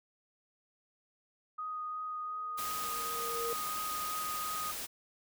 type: tone with vibrato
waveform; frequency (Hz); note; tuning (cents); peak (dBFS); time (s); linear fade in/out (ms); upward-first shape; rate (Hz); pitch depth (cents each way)
sine; 1244.5; D#6; 0; -36; 1.58-4.72; 10; triangle; 2.8; 10
type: tone with exponential growth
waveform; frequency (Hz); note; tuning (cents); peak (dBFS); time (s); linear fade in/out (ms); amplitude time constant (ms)
sine; 466.2; A#4; 0; -33; 2.24-3.53; 1; 280
type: noise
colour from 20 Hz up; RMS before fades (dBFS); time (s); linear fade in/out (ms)
white; -40; 2.57-4.87; 20
effects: none